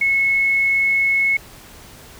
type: tone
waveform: sine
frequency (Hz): 2189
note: C#7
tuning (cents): -22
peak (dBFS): -14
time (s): 0.01-1.37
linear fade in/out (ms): 5
effects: pink hiss -42 dBFS RMS until 2.19 s